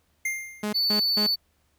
square tone with exponential decay, 2108 Hz, C7, 12 cents sharp, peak -24 dBFS, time 0.25-0.85 s, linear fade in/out 5 ms, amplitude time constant 130 ms
sawtooth tone bursts, 210 Hz, G#3, 19 cents sharp, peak -22 dBFS, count 3, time 0.63-1.267 s, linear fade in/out 5 ms, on 99 ms, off 170 ms
triangle tone, 4492 Hz, C#8, 22 cents sharp, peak -20 dBFS, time 0.74-1.36 s, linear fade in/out 20 ms
effects added 75 Hz sine -69 dBFS peak until 1.78 s + pink hiss -69 dBFS RMS until 1.78 s

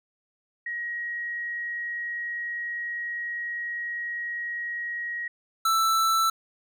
sine / square tone pair in turn, 1895 / 1325.3 Hz, A#6 / E6, +28 / +9 cents, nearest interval tritone, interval 619 cents, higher first, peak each -29 / -21 dBFS, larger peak second, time 0.66-5.28 / 5.65-6.3 s, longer first, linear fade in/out 5 ms, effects none

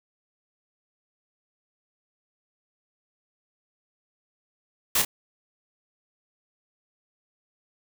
white noise with echo, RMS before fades -22 dBFS, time 4.95-5.02 s, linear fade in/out 5 ms, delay 30 ms, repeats 1, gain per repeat -6 dB, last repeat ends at 5.05 s, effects none

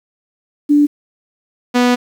sine / sawtooth tone pair in turn, 292.4 / 245.9 Hz, D4 / B3, -7 / -7 cents, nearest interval minor third, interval 300 cents, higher first, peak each -7 / -6 dBFS, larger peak second, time 0.69-0.87 / 1.74-1.96 s, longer second, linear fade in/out 20 ms, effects low-pass 6000 Hz 12 dB/octave + 7-bit

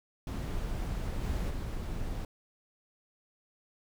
brown noise with level steps, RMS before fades -34 / -32 / -36 dBFS, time 0.27-2.25 s, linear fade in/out 2 ms, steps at 1.21 / 1.49 s, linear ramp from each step 20 ms, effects none

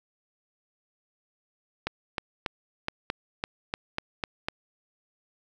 clicks, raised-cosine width 0.3 ms, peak -12 dBFS, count 10, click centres 1.87 / 2.182 / 2.462 / 2.884 / 3.101 / 3.439 / 3.739 / 3.984 / 4.238 / 4.485 s, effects 8-bit

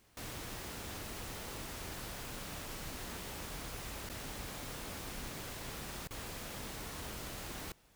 pink noise with dropouts, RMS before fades -44 dBFS, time 0.17-7.72 s, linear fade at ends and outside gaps 2 ms, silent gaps 4.091-4.097 / 6.074-6.108 s, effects pink hiss -67 dBFS RMS until 7.95 s

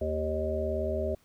harmonic tone, 77.78 Hz, D#2, in tune, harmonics 1 / 3 / 5 / 7 / 8, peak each -33 / -38 / -34 / -36 / -32 dBFS, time 0.01-1.15 s, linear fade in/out 5 ms, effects pink hiss -65 dBFS RMS until 1.24 s

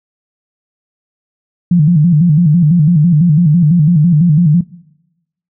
sine tone with vibrato, 161.9 Hz, E3, 31 cents flat, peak -5 dBFS, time 1.71-4.61 s, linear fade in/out 5 ms, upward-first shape square, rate 6 Hz, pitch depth 140 cents each way, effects noise-tail reverb RT60 0.9 s tail -21 dB re dry

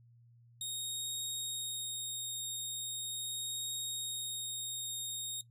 20% pulse tone with vibrato, 3729 Hz, A#7, in tune, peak -31 dBFS, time 0.61-5.41 s, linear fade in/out 2 ms, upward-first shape triangle, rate 0.4 Hz, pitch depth 8 cents each way, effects noise-tail reverb RT60 0.1 s tail -18 dB re dry + added 118 Hz sine -59 dBFS peak until 5.5 s

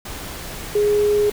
sine tone in noise, 415.3 Hz, G#4, in tune, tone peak -14 dBFS, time 0.75-1.3 s, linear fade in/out 5 ms, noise pink, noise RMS -32 dBFS, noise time 0.05-1.32 s, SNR +15 dB, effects none

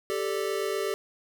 square chord, G suspended second, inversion none, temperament equal, 392 / 440 / 587.3 Hz, G4 / A4 / D5, 0 / 0 / 0 cents, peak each -31 / -32 / -36 dBFS, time 0.1-0.94 s, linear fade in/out 0 ms, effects none

